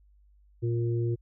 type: harmonic tone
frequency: 117.2 Hz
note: A#2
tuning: 10 cents sharp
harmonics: 1 / 3 / 4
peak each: -26 / -31 / -42 dBFS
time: 0.62-1.16 s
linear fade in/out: 20 ms
effects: added 50 Hz sine -57 dBFS peak until 1.21 s